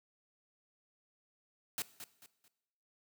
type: noise with echo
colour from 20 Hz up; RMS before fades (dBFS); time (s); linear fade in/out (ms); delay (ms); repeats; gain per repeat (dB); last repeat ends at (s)
white; -37; 1.78-1.82; 0; 220; 3; -10; 2.48
effects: noise-tail reverb RT60 1.0 s tail -18 dB re dry + high-pass 100 Hz 12 dB/octave